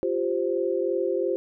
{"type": "chord", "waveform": "sine", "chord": "F suspended second", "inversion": "none", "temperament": "equal", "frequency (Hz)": [349.2, 392, 523.3], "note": ["F4", "G4", "C5"], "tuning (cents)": [0, 0, 0], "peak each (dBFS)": -27, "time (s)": [0.03, 1.36], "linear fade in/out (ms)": 0, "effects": []}